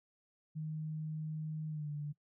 sine tone with pitch glide, 155.56 to 147.51 Hz, D#3 to D3, 0 to +8 cents, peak -37 dBFS, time 0.55-2.13 s, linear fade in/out 20 ms, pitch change -92 cents, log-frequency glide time 1.69-1.9 s, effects noise-tail reverb RT60 0.1 s tail -21 dB re dry

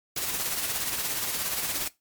white noise with tremolo, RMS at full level -28 dBFS, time 0.16-1.88 s, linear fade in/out 5 ms, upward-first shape sine, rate 17 Hz, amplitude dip 40%, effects noise-tail reverb RT60 0.2 s tail -19 dB re dry + MP3 96 kbps

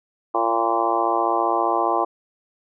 harmonic tone with a mistuned harmonic, 115 Hz, A#2, 23 cents flat, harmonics 3 / 4 / 5 / 6 / 7 / 8 / 9 / 10, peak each -26 / -29 / -28 / -25 / -24 / -29 / -24 / -28 dBFS, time 0.34-2.05 s, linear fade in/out 10 ms, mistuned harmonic 8, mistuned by +16 cents, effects none

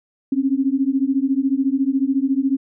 sine beating tone pair, 263.3 / 277.3 Hz, C4 / C#4, +11 / +1 cents, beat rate 14 Hz, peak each -19 dBFS, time 0.32-2.57 s, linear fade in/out 5 ms, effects none

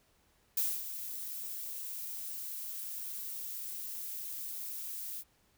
violet noise with ADSR envelope, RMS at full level -30 dBFS, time 0.57-5.24 s, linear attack 5 ms, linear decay 240 ms, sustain -11 dB, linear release 49 ms, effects pink hiss -70 dBFS RMS until 5.57 s

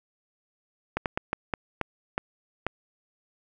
slowing click train, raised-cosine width 0.5 ms, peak -11 dBFS, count 8, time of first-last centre 0.97-2.666 s, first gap 88 ms, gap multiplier 1.33, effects none

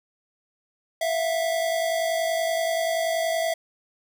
square tone pair together, 659.3 / 709.8 Hz, E5 / F5, 0 / +28 cents, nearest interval minor second, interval 128 cents, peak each -24 / -31 dBFS, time 1.01-3.54 s, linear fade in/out 5 ms, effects none

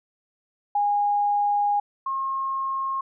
sine tone pair in turn, 820 / 1075.6 Hz, G#5 / C6, -22 / +47 cents, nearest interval perfect fourth, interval 469 cents, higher second, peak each -19 / -24 dBFS, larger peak first, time 0.75-1.8 / 2.06-3.01 s, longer first, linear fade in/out 5 ms, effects none

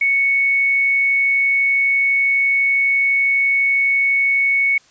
sine tone, 2217 Hz, C#7, in tune, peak -13 dBFS, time 0.01-4.78 s, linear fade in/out 5 ms, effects white hiss -52 dBFS RMS until 4.9 s + resampled to 16000 Hz

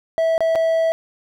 triangle tone with dropouts, 653 Hz, E5, 17 cents flat, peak -13 dBFS, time 0.18-0.92 s, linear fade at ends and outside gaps 0 ms, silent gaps 0.379-0.406 / 0.552-0.557 s, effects none

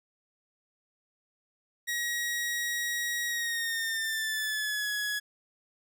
sawtooth tone with pitch glide, 1900 to 1683 Hz, A#6 to G#6, +33 to +23 cents, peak -26 dBFS, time 1.87-5.2 s, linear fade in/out 20 ms, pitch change -210 cents, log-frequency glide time 3.27-4.89 s, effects none

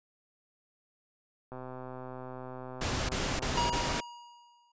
click train, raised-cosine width 1 ms, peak -29 dBFS, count 309, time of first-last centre 1.52-3.926 s, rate 128 Hz
pink noise bursts, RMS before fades -32 dBFS, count 4, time 2.81-4.005 s, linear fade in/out 5 ms, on 280 ms, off 25 ms
square tone with exponential decay, 954 Hz, A#5, 40 cents sharp, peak -27 dBFS, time 3.57-4.72 s, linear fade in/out 5 ms, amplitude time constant 250 ms
effects resampled to 16000 Hz

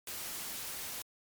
white noise, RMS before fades -41 dBFS, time 0.07-1.02 s, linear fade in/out 2 ms, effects MP3 96 kbps

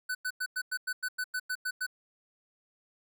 square tone bursts, 1499 Hz, F#6, 22 cents sharp, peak -31 dBFS, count 12, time 0.09-1.866 s, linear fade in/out 10 ms, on 60 ms, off 96 ms, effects none

